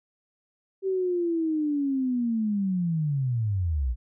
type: linear sweep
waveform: sine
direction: down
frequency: 388.5 to 54.6 Hz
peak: -23 dBFS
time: 0.82-3.96 s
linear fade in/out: 50 ms
effects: none